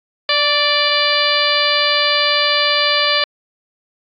harmonic tone with a mistuned harmonic, 587.3 Hz, D5, in tune, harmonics 1 / 2 / 3 / 4 / 5 / 6 / 7 / 8, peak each -21 / -21 / -21 / -21 / -21 / -21 / -21 / -21 dBFS, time 0.29-3.24 s, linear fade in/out 2 ms, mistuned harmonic 2, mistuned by -27 cents, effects AAC 64 kbps

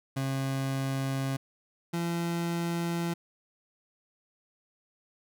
30% pulse tone pair in turn, 135 / 170.09 Hz, C#3 / F3, -45 / -45 cents, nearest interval major third, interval 400 cents, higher second, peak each -26 dBFS, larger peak neither, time 0.16-1.37 / 1.93-3.14 s, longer neither, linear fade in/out 10 ms, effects none

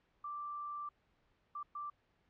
sine tone bursts at uneven times, 1174.7 Hz, D6, in tune, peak -40 dBFS, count 3, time 0.24-0.89 / 1.55-1.63 / 1.75-1.9 s, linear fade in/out 5 ms, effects pink hiss -75 dBFS RMS until 2.29 s + low-pass 3000 Hz 12 dB/octave

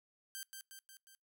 5% pulse tone with echo, 1568 Hz, G6, in tune, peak -32 dBFS, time 0.35-0.43 s, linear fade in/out 0 ms, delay 180 ms, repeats 4, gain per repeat -4 dB, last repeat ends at 1.15 s, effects noise-tail reverb RT60 0.2 s tail -25 dB re dry

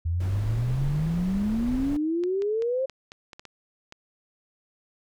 sine exponential sweep, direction up, 81 to 540 Hz, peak -23 dBFS, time 0.05-2.86 s, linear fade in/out 10 ms
brown noise, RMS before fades -33 dBFS, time 0.2-1.97 s, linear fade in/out 5 ms
clicks, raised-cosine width 0.2 ms, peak -25 dBFS, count 9, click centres 2.237 / 2.421 / 2.622 / 2.897 / 3.119 / 3.332 / 3.395 / 3.453 / 3.924 s
effects none

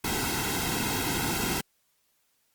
pink noise with comb filter, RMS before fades -29 dBFS, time 0.04-1.61 s, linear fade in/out 5 ms, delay 1.7 ms, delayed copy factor -0.85, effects white hiss -71 dBFS RMS until 2.54 s + Opus 48 kbps

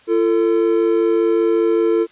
triangle tone pair together, 341.3 / 446.5 Hz, F4 / A4, -40 / +25 cents, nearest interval perfect fourth, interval 465 cents, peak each -14 / -14 dBFS, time 0.07-2.07 s, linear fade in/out 50 ms, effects white hiss -50 dBFS RMS until 2.11 s + resampled to 8000 Hz

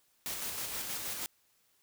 white noise with tremolo, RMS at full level -37 dBFS, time 0.26-1.26 s, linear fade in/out 0 ms, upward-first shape square, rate 6.3 Hz, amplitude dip 30%, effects white hiss -71 dBFS RMS until 1.82 s

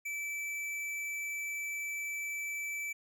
sine tone with tanh clipping, 2316 Hz, D7, 25 cents flat, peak -37 dBFS, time 0.05-2.93 s, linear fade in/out 10 ms, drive 16 dB, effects none

